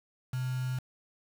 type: tone with quantisation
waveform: sine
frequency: 127.7 Hz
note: C3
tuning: 42 cents flat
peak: -30 dBFS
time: 0.33-0.79 s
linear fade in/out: 5 ms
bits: 7
effects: none